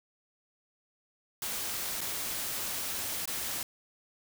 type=noise with dropouts; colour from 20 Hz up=white; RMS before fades=-35 dBFS; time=1.42-3.63 s; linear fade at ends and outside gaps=2 ms; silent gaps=2.008-2.013 / 3.256-3.275 s; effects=none